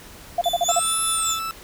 sine tone bursts, 695 Hz, F5, 9 cents flat, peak -16 dBFS, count 6, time 0.38-0.794 s, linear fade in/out 5 ms, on 34 ms, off 42 ms
40% pulse tone with tremolo, 3498 Hz, A7, 11 cents flat, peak -24 dBFS, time 0.44-1.39 s, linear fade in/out 0 ms, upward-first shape sine, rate 4.9 Hz, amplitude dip 55%
sine exponential two-way sweep, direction up then down, 6410 to 11150 to 6630 Hz, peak -22 dBFS, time 0.62-1.36 s, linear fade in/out 50 ms, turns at 1.03 s
40% pulse tone, 1318.5 Hz, E6, in tune, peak -25 dBFS, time 0.69-1.51 s, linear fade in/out 0 ms
effects pink hiss -43 dBFS RMS until 1.63 s

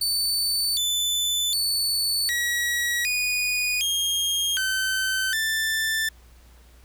sawtooth tone with pitch steps, 4523 / 3508 / 4478 / 1917 / 2467 / 3236 / 1536 / 1771 Hz, C#8 / A7 / C#8 / A#6 / D#7 / G#7 / G6 / A6, +34 / -6 / +17 / +48 / -15 / -46 / -36 / +11 cents, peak -19 dBFS, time 0.01-6.09 s, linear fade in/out 5 ms, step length 760 ms, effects added 60 Hz sine -49 dBFS peak until 6.84 s + pink hiss -57 dBFS RMS until 6.84 s

